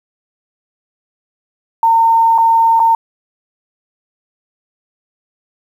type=tone with dropouts; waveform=sine; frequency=911 Hz; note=A#5; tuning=40 cents flat; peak=-7 dBFS; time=1.83-2.95 s; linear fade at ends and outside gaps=2 ms; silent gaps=2.38-2.384 / 2.795-2.8 s; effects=7-bit